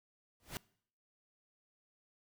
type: noise with exponential growth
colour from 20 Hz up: pink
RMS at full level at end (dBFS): -37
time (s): 0.4-0.57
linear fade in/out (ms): 0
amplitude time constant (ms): 35
effects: noise-tail reverb RT60 0.6 s tail -23 dB re dry